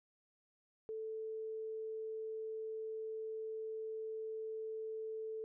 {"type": "tone", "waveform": "sine", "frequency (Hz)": 440, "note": "A4", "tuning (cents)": 0, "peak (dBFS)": -40, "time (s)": [0.89, 5.44], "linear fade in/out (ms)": 0, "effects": []}